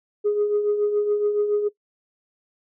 sine tone with tremolo, 415.3 Hz, G#4, in tune, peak -15 dBFS, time 0.24-1.69 s, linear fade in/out 20 ms, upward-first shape triangle, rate 7.1 Hz, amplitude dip 60%, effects noise-tail reverb RT60 0.1 s tail -19 dB re dry + tanh soft clip ceiling -14 dBFS

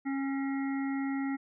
harmonic tone with a mistuned harmonic, 273.6 Hz, C#4, 23 cents flat, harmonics 1 / 3 / 5 / 7 / 8, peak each -30 / -42 / -46 / -44 / -48 dBFS, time 0.05-1.37 s, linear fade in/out 20 ms, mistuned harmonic 8, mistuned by -41 cents, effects none

